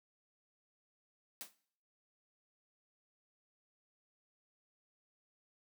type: noise with exponential decay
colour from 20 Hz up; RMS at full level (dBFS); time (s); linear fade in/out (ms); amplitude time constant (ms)
white; -42; 1.41-1.55; 0; 29
effects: noise-tail reverb RT60 0.6 s tail -20 dB re dry + high-pass 200 Hz 12 dB/octave